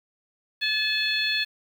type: harmonic tone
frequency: 862 Hz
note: A5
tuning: 36 cents flat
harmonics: 2 / 3 / 4 / 5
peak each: -28 / -28 / -28 / -28 dBFS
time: 0.61-1.45 s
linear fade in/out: 20 ms
effects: 8-bit